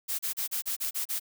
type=noise bursts; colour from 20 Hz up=blue; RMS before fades=-31 dBFS; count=8; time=0.08-1.198 s; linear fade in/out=20 ms; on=110 ms; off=34 ms; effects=none